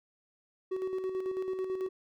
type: tone with tremolo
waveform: triangle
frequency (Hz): 375.6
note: F#4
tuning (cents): +26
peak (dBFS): -28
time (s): 0.71-1.89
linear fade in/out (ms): 10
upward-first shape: square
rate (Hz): 9.1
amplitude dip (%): 45
effects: none